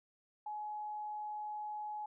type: tone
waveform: sine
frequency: 844 Hz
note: G#5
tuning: 28 cents sharp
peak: -39 dBFS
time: 0.46-2.06 s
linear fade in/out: 5 ms
effects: none